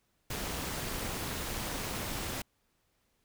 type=noise with amplitude modulation; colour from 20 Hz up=pink; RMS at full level=-34 dBFS; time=0.3-2.42 s; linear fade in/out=5 ms; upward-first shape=sine; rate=241 Hz; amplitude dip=60%; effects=pink hiss -75 dBFS RMS until 3.24 s